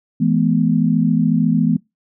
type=chord; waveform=sine; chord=E major; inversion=none; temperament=equal with one note detuned; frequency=164.81 / 213 / 246.9 Hz; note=E3 / G#3 / B3; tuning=0 / +44 / 0 cents; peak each=-17 dBFS; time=0.2-1.77 s; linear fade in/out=10 ms; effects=noise-tail reverb RT60 0.2 s tail -23 dB re dry